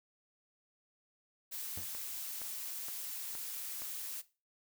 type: noise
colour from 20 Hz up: blue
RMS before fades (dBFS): -42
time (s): 1.51-4.22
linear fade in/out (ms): 20
type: tone with exponential decay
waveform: sawtooth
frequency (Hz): 87.31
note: F2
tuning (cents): 0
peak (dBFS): -39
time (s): 1.77-1.92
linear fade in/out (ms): 0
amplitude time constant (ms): 31
type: click train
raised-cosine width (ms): 0.5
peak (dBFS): -34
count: 5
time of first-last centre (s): 1.95-3.819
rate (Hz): 2.14
effects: noise-tail reverb RT60 0.3 s tail -17 dB re dry